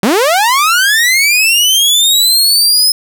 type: linear sweep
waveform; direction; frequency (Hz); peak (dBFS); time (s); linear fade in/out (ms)
sawtooth; up; 174.61 to 5150; -4; 0.03-2.92; 2
effects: none